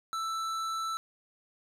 triangle tone with hard clipping, 1324 Hz, E6, 7 cents sharp, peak -33 dBFS, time 0.13-0.97 s, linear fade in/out 0 ms, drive 16 dB, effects none

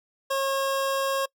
25% pulse tone, 543 Hz, C#5, 36 cents flat, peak -20 dBFS, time 0.3-1.26 s, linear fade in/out 10 ms, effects noise-tail reverb RT60 0.1 s tail -24 dB re dry

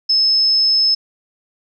sine tone, 5210 Hz, E8, 21 cents flat, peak -11 dBFS, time 0.09-0.95 s, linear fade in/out 10 ms, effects none

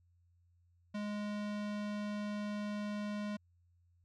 square tone with low-pass filter, 207.7 Hz, G#3, in tune, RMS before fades -39 dBFS, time 0.94-3.37 s, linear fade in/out 10 ms, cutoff 4800 Hz, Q 0.68, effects added 87 Hz sine -67 dBFS peak until 4.04 s

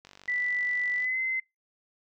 click train, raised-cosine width 0.2 ms, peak -31 dBFS, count 49, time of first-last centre 0.05-1.044 s, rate 48.3 Hz
sine tone with pitch glide, 1975.5 to 2059 Hz, B6 to C7, 0 to -28 cents, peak -26 dBFS, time 0.28-1.4 s, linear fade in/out 5 ms, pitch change +72 cents, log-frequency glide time 0.96-1.19 s
effects noise-tail reverb RT60 0.2 s tail -26 dB re dry

